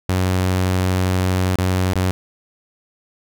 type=tone with dropouts; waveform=sawtooth; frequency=92.5 Hz; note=F#2; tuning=in tune; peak=-12 dBFS; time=0.09-2.11 s; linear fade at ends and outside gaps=0 ms; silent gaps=1.557-1.586 / 1.934-1.956 s; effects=none

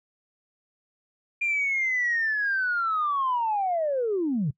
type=linear sweep; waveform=sine; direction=down; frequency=2409 to 126.4 Hz; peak=-22 dBFS; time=1.41-4.51 s; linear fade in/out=10 ms; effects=noise-tail reverb RT60 0.1 s tail -22 dB re dry + tanh soft clip ceiling -18 dBFS

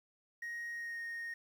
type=tone with pitch glide; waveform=triangle; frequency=1877 to 1856.5 Hz; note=A#6 to A#6; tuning=+11 to -8 cents; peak=-37 dBFS; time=0.42-1.34 s; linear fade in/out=5 ms; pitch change=-19 cents; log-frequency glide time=0.72-0.99 s; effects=tanh soft clip ceiling -33 dBFS + 11-bit

